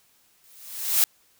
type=noise with exponential growth; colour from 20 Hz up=blue; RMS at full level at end=-17 dBFS; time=0.44-1.04 s; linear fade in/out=0 ms; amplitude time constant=130 ms; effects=white hiss -62 dBFS RMS until 1.39 s